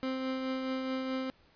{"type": "tone with tremolo", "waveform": "30% pulse", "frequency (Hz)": 261.6, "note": "C4", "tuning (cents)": 0, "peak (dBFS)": -28, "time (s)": [0.03, 1.3], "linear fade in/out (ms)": 0, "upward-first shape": "triangle", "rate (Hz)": 4.7, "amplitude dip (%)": 35, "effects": ["pink hiss -64 dBFS RMS until 1.55 s", "resampled to 11025 Hz"]}